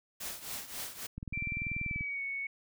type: noise with tremolo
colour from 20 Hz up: white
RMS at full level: -38 dBFS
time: 0.2-1.07 s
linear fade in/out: 10 ms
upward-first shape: triangle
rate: 3.7 Hz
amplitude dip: 80%
type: click train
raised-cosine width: 5 ms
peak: -27 dBFS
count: 18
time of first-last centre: 1.18-2.009 s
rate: 20.5 Hz
type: tone with pitch glide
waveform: sine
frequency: 2349 to 2217 Hz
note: D7 to C#7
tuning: 0 to 0 cents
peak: -34 dBFS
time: 1.33-2.47 s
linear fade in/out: 5 ms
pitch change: -100 cents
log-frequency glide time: 1.84-2.22 s
effects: none